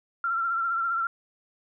sine tone with vibrato, 1360 Hz, F6, 46 cents flat, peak -24 dBFS, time 0.24-1.07 s, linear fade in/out 2 ms, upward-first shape sine, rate 15 Hz, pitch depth 44 cents each way, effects none

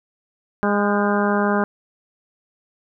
harmonic tone with a mistuned harmonic, 204.7 Hz, G#3, 25 cents flat, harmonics 1 / 2 / 3 / 4 / 5 / 6 / 7 / 8, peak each -20 / -23 / -25 / -26 / -27 / -28 / -28 / -29 dBFS, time 0.63-1.64 s, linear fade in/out 0 ms, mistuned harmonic 8, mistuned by -57 cents, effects none

